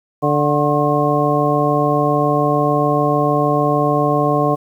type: harmonic tone with a mistuned harmonic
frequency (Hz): 146.83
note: D3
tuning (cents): 0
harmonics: 1 / 2 / 3 / 4 / 5 / 7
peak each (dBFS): -20 / -20 / -20 / -20 / -20 / -20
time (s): 0.22-4.56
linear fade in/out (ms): 20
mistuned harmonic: 7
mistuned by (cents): +74
effects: 8-bit